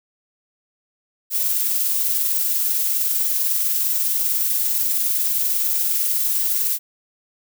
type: noise with tremolo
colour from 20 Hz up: violet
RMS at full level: -19 dBFS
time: 1.3-6.79 s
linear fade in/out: 50 ms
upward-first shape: sine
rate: 20 Hz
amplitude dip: 30%
effects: none